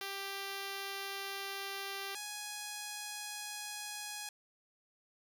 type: tone pair in turn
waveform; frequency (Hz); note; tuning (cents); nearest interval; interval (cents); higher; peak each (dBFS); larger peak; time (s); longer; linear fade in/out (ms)
5% pulse; 393.5 / 833.8; G4 / G#5; +7 / +7; octave + minor second; 1300; second; -28 / -29; first; 0.01-2.15 / 2.15-4.29; neither; 2
effects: none